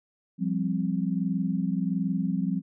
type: chord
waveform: sine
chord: F suspended second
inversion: none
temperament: equal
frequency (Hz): 174.61 / 196 / 261.6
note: F3 / G3 / C4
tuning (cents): 0 / 0 / 0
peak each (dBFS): -28 / -28 / -31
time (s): 0.38-2.62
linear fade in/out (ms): 50
effects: none